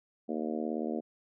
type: harmonic tone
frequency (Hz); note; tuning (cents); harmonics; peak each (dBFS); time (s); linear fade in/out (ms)
77.78; D#2; 0; 3 / 4 / 5 / 6 / 7 / 8 / 9; -35 / -37 / -39 / -41 / -42 / -43 / -44; 0.28-1.01; 20
effects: none